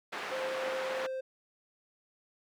white band-pass noise, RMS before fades -39 dBFS, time 0.12-1.07 s, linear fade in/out 10 ms, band 350 to 1800 Hz, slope 12 dB/octave
triangle tone, 523.3 Hz, C5, in tune, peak -32 dBFS, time 0.31-1.21 s, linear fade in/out 10 ms
effects none

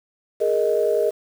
sine chord, Ab suspended second, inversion none, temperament equal, 415.3 / 466.2 / 622.3 Hz, Ab4 / Bb4 / Eb5, 0 / 0 / 0 cents, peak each -21 dBFS, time 0.4-1.11 s, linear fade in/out 20 ms, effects tanh soft clip ceiling -7 dBFS + 7-bit

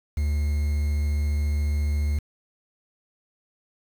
triangle tone with quantisation, 73.8 Hz, D2, 9 cents sharp, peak -19 dBFS, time 0.17-2.19 s, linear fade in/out 5 ms, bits 7, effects none

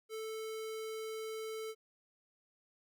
square tone with notch filter, 440 Hz, A4, in tune, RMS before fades -42 dBFS, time 0.09-1.75 s, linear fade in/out 50 ms, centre 940 Hz, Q 1.5, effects none

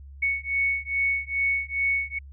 sine beating tone pair, 2217 / 2219.4 Hz, C#7 / C#7, 0 / +2 cents, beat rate 2.4 Hz, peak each -26 dBFS, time 0.22-2.19 s, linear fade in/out 10 ms, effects added 69 Hz sine -41 dBFS peak until 2.32 s

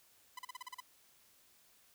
sawtooth tone bursts, 1004 Hz, B5, 28 cents sharp, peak -39 dBFS, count 8, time 0.37-0.804 s, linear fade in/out 5 ms, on 21 ms, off 38 ms, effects white hiss -67 dBFS RMS until 1.94 s

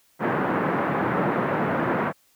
pink band-pass noise, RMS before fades -24 dBFS, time 0.19-2.13 s, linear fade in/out 50 ms, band 150 to 1700 Hz, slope 24 dB/octave, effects white hiss -62 dBFS RMS until 2.35 s

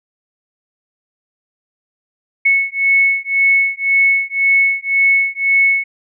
sine beating tone pair, 2202 / 2203.9 Hz, C#7 / C#7, -12 / -11 cents, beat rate 1.9 Hz, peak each -14 / -14 dBFS, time 2.45-5.84 s, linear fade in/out 10 ms, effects none

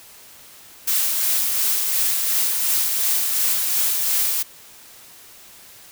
blue noise with tremolo, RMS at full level -19 dBFS, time 0.87-4.43 s, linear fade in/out 10 ms, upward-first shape sine, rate 2.8 Hz, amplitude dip 30%, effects white hiss -45 dBFS RMS until 5.91 s

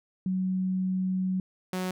sine / sawtooth tone pair in turn, 186.5 / 184.36 Hz, F#3 / F#3, +14 / -6 cents, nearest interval unison, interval 20 cents, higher first, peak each -25 dBFS, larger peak neither, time 0.26-1.4 / 1.73-1.91 s, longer first, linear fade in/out 2 ms, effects none

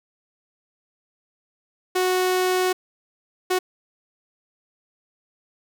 sawtooth tone bursts at uneven times, 368.2 Hz, F#4, 8 cents flat, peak -15 dBFS, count 2, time 1.95-2.73 / 3.5-3.59 s, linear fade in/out 10 ms, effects none

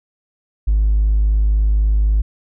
sine tone with hard clipping, 51.91 Hz, G#1, in tune, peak -12 dBFS, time 0.67-2.22 s, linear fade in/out 10 ms, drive 1 dB, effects none

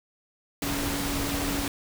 sine tone in noise, 282.2 Hz, C#4, 31 cents sharp, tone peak -31 dBFS, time 0.62-1.68 s, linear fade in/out 2 ms, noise pink, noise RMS -30 dBFS, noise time 0.62-1.68 s, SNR -4 dB, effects none

